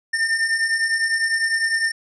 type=beating tone pair; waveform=square; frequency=1800 / 1809.9 Hz; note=A6 / A6; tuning=+39 / +48 cents; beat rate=9.9 Hz; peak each=-26 / -20 dBFS; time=0.13-1.92 s; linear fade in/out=10 ms; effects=resampled to 22050 Hz